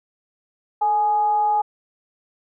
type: tone with frequency modulation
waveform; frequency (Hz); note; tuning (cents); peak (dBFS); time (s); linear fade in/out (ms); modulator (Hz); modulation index
sine; 837; G#5; +13; -16; 0.81-1.62; 10; 395; 0.22
effects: none